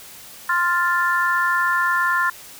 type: chord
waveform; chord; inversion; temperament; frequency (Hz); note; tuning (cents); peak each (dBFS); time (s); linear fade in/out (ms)
sine; F major; second; equal; 1046.5 / 1396.9 / 1760; C6 / F6 / A6; 0 / 0 / 0; -21; 0.49-2.3; 5
effects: white hiss -41 dBFS RMS until 2.59 s